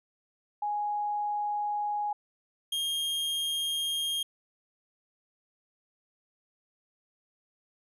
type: tone pair in turn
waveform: sine / 45% pulse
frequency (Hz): 830.6 / 3228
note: G#5 / G#7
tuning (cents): 0 / -50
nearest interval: 2 octaves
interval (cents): 2350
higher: second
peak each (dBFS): -28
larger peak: neither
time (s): 0.62-2.13 / 2.72-4.23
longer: neither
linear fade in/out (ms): 5
effects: resampled to 32000 Hz